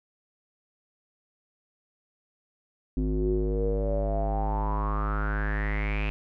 square tone with low-pass filter sweep, 51.91 Hz, G#1, in tune, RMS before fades -27 dBFS, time 2.97-6.1 s, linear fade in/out 0 ms, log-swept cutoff 290 to 2600 Hz, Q 8.8, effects none

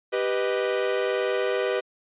45% pulse chord, G augmented, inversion none, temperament equal, 392 / 493.9 / 622.3 Hz, G4 / B4 / D#5, 0 / 0 / 0 cents, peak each -27 / -26 / -30 dBFS, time 0.12-1.81 s, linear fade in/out 20 ms, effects resampled to 8000 Hz

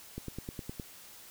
click train, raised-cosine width 3 ms, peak -25 dBFS, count 7, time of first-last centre 0.18-0.798 s, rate 9.71 Hz, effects white hiss -52 dBFS RMS until 1.3 s

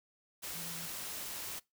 sine tone in noise, 168.1 Hz, E3, 34 cents sharp, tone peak -49 dBFS, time 0.54-0.88 s, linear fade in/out 20 ms, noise white, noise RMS -42 dBFS, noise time 0.42-1.6 s, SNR -10 dB, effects noise-tail reverb RT60 0.2 s tail -22 dB re dry

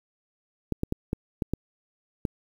clicks, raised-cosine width 3 ms, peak -13 dBFS, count 7, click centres 0.723 / 0.834 / 0.924 / 1.131 / 1.422 / 1.536 / 2.252 s, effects 8-bit

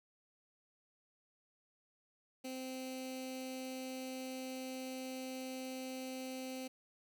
15% pulse tone with notch filter, 259.5 Hz, C4, 14 cents flat, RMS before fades -44 dBFS, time 2.44-6.68 s, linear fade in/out 10 ms, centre 1100 Hz, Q 0.69, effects none

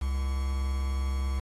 triangle tone with quantisation, 67.3 Hz, C2, 49 cents sharp, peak -24 dBFS, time 0.01-1.4 s, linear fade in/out 10 ms, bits 7, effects AAC 32 kbps

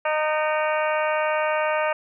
harmonic tone with a mistuned harmonic, 307.6 Hz, D#4, 20 cents flat, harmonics 2 / 3 / 4 / 5 / 6 / 7 / 8 / 9, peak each -23 / -27 / -29 / -31 / -33 / -34 / -35 / -36 dBFS, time 0.05-1.93 s, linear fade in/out 5 ms, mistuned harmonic 7, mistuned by +86 cents, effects none

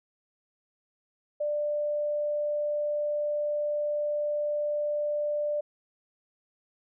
sine tone, 592 Hz, D5, 14 cents sharp, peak -26 dBFS, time 1.4-5.61 s, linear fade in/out 10 ms, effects none

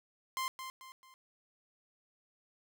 sawtooth tone with echo, 1046.5 Hz, C6, in tune, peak -30 dBFS, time 0.37-0.48 s, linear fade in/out 0 ms, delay 220 ms, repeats 3, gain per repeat -8 dB, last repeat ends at 1.14 s, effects none

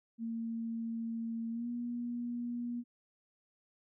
sine tone with pitch glide, 228.5 to 239.9 Hz, A#3 to A#3, -34 to +50 cents, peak -35 dBFS, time 0.18-2.84 s, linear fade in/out 50 ms, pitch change +84 cents, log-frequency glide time 1.51-1.68 s, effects none

